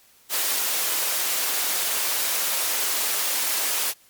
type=high-pass noise; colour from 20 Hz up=white; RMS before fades=-24 dBFS; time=0.29-3.94 s; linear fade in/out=50 ms; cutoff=400 Hz; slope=12 dB/octave; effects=white hiss -56 dBFS RMS until 4.09 s + MP3 96 kbps